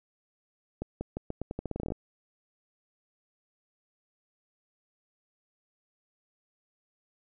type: accelerating click train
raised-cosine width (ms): 2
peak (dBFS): -20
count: 16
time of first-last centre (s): 0.82-1.921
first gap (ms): 190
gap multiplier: 0.84
effects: none